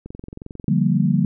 click train, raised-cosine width 3 ms, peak -21 dBFS, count 15, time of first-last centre 0.06-0.688 s, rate 22.3 Hz
sine chord, G minor seventh, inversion second, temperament equal, 146.83 / 174.61 / 196 / 233.1 Hz, D3 / F3 / G3 / Bb3, 0 / 0 / 0 / 0 cents, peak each -20 / -20 / -20 / -22 dBFS, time 0.68-1.25 s, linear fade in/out 2 ms
effects none

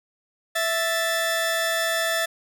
sawtooth tone pair together, 659.3 / 1760.1 Hz, E5 / A6, 0 / 0 cents, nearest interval octave + perfect fourth, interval 1700 cents, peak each -21 dBFS, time 0.55-2.26 s, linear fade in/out 10 ms, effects none

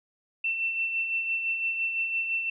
sine tone with tremolo, 2688 Hz, E7, 33 cents sharp, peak -24 dBFS, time 0.44-2.5 s, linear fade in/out 5 ms, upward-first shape sine, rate 5.9 Hz, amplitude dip 45%, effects none

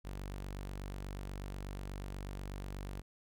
sawtooth tone, 48.22 Hz, G1, 28 cents flat, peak -37 dBFS, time 0.04-3.02 s, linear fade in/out 20 ms, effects none

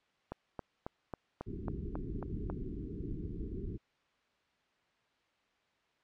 click train, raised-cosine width 1 ms, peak -25 dBFS, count 9, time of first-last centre 0.32-2.5 s, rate 3.67 Hz
pink low-pass noise, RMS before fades -40 dBFS, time 1.46-3.78 s, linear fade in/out 20 ms, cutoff 420 Hz, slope 96 dB/octave
effects white hiss -73 dBFS RMS until 6.03 s + low-pass 3000 Hz 12 dB/octave

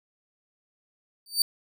sawtooth tone with exponential growth, 4605 Hz, D8, 35 cents flat, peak -13 dBFS, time 1.26-1.42 s, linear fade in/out 2 ms, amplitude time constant 34 ms, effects none

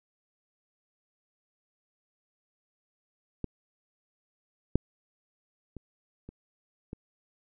clicks, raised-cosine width 3 ms, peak -19 / -9 / -28 / -30 / -25 dBFS, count 5, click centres 3.443 / 4.756 / 5.767 / 6.29 / 6.931 s, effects none

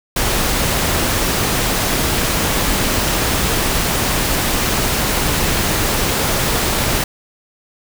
pink noise, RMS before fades -17 dBFS, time 0.16-7.04 s, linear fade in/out 5 ms, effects none

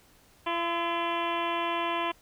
harmonic tone with a mistuned harmonic, 339.9 Hz, F4, 47 cents flat, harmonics 1 / 2 / 3 / 4 / 5 / 6 / 7 / 8 / 9 / 10, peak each -35 / -34 / -30 / -42 / -41 / -42 / -39 / -40 / -40 / -45 dBFS, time 0.46-2.12 s, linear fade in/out 10 ms, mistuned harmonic 4, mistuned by -52 cents, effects pink hiss -60 dBFS RMS until 2.21 s

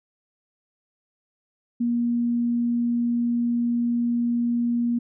sine tone, 237.7 Hz, A#3, 34 cents sharp, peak -20 dBFS, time 1.8-4.99 s, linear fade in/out 10 ms, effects none

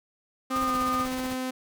sawtooth tone with pitch glide, 261.6 to 257 Hz, C4 to C4, 0 to -31 cents, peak -25 dBFS, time 0.5-1.51 s, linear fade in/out 10 ms, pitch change -31 cents, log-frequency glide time 0.64-0.73 s
sine tone, 1224 Hz, D#6, 29 cents flat, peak -25 dBFS, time 0.5-1.07 s, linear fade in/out 50 ms
pink noise with tremolo, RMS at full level -37 dBFS, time 0.55-1.36 s, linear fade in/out 10 ms, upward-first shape sine, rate 16 Hz, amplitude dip 75%
effects none

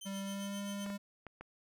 20% pulse tone with tremolo, 3097 Hz, G7, 22 cents flat, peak -40 dBFS, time 0.01-0.85 s, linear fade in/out 5 ms, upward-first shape sine, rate 7.6 Hz, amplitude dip 75%
square tone with pitch glide, 196 to 200.8 Hz, G3 to G3, 0 to +42 cents, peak -39 dBFS, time 0.05-0.98 s, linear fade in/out 20 ms, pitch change +42 cents, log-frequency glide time 0.2-0.61 s
clicks, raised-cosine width 0.5 ms, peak -32 dBFS, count 4, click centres 0.863 / 0.902 / 1.267 / 1.41 s
effects none

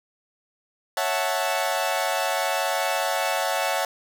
sawtooth chord, F# minor seventh, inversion second, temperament equal, 554.4 / 659.3 / 740 / 880 Hz, C#5 / E5 / F#5 / A5, 0 / 0 / 0 / 0 cents, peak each -25 / -24 / -24 / -25 dBFS, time 0.97-3.85 s, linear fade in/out 2 ms, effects none

